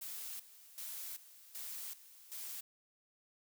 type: noise with tremolo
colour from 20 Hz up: blue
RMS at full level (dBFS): -45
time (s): 0.01-2.61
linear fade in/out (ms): 10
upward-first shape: square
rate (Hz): 1.3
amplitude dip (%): 80
effects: none